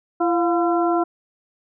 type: harmonic tone with a mistuned harmonic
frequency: 338.7 Hz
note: E4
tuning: 47 cents sharp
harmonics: 1 / 2 / 3 / 4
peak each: -19 / -21 / -27 / -27 dBFS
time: 0.2-1.04 s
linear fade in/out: 10 ms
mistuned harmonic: 2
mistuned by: +67 cents
effects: none